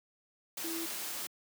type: tone in noise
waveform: sine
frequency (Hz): 330.9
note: E4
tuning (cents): +7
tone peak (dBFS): -37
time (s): 0.64-0.86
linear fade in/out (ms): 5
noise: white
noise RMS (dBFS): -39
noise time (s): 0.57-1.27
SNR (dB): -1
effects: high-pass 200 Hz 12 dB/octave